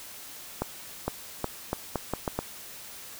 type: accelerating click train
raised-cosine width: 1 ms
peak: -13 dBFS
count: 8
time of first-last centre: 0.62-2.39 s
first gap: 460 ms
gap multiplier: 0.79
effects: white hiss -44 dBFS RMS until 3.19 s